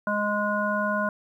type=harmonic tone; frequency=207.7 Hz; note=G#3; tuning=in tune; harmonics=1 / 3 / 5 / 7; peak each=-29 / -28 / -29 / -28 dBFS; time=0.07-1.09 s; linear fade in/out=2 ms; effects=10-bit